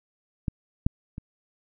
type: clicks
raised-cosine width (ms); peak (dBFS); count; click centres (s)
5; -14 / -8 / -23; 3; 0.482 / 0.865 / 1.181
effects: none